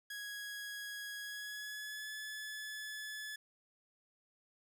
sawtooth tone with pitch glide, 1661.2 to 1719.8 Hz, G#6 to A6, 0 to -40 cents, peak -39 dBFS, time 0.1-3.36 s, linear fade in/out 5 ms, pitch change +60 cents, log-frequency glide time 1.2-2.1 s, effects none

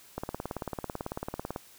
click train, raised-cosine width 1 ms, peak -19 dBFS, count 26, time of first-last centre 0.18-1.561 s, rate 18.1 Hz, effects white hiss -55 dBFS RMS until 1.78 s

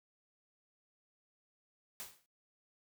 white noise with exponential decay, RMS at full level -42 dBFS, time 2-2.26 s, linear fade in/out 0 ms, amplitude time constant 56 ms, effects noise-tail reverb RT60 0.1 s tail -18 dB re dry

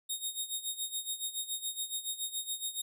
15% pulse tone with tremolo, 3718 Hz, A#7, 5 cents flat, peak -25 dBFS, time 0.09-2.82 s, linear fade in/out 10 ms, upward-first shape sine, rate 7.1 Hz, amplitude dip 80%, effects none

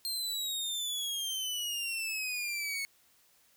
sawtooth exponential sweep, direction down, 4204 to 2197 Hz, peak -30 dBFS, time 0.05-2.85 s, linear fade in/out 0 ms, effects white hiss -66 dBFS RMS until 3.56 s

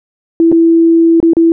sine tone with dropouts, 331.3 Hz, E4, 9 cents sharp, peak -4 dBFS, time 0.4-1.52 s, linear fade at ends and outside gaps 1 ms, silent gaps 0.517-0.524 / 1.202-1.228 / 1.334-1.368 s, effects none

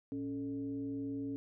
sine tone with frequency modulation, 277.2 Hz, C#4, in tune, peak -36 dBFS, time 0.12-1.36 s, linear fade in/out 0 ms, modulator 164 Hz, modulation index 0.56, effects none

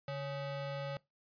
square ring-modulated tone, 349.2 Hz, F4, in tune, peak -35 dBFS, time 0.08-0.97 s, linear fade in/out 2 ms, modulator 207 Hz, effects noise-tail reverb RT60 0.2 s tail -22 dB re dry + resampled to 11025 Hz

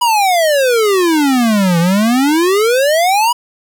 square exponential two-way sweep, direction down then up, 987.8 to 164.81 to 987.8 Hz, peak -10 dBFS, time 0.01-3.33 s, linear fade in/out 10 ms, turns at 1.79 s, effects 7-bit

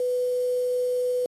sine tone with quantisation, 497 Hz, B4, 11 cents sharp, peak -22 dBFS, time 0-1.26 s, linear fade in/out 2 ms, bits 7, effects AAC 32 kbps

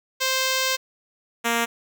5% pulse tone pair in turn, 523.3 / 233.1 Hz, C5 / A#3, 0 / 0 cents, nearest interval octave + major second, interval 1400 cents, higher first, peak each -9 dBFS, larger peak neither, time 0.2-0.77 / 1.44-1.66 s, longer first, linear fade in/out 20 ms, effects none

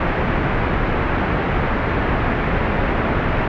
pink low-pass noise, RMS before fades -19 dBFS, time 0-3.48 s, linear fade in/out 5 ms, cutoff 2200 Hz, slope 24 dB/octave, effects none

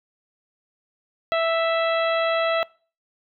harmonic tone, 659.3 Hz, E5, in tune, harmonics 1 / 2 / 3 / 4 / 5 / 6, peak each -20 / -26 / -30 / -32 / -34 / -36 dBFS, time 1.32-2.63 s, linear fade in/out 0 ms, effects noise-tail reverb RT60 0.4 s tail -24 dB re dry

